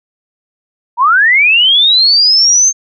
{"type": "linear sweep", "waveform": "sine", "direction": "up", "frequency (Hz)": [907, 6400], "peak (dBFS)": -5, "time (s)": [0.97, 2.73], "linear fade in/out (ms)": 50, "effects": []}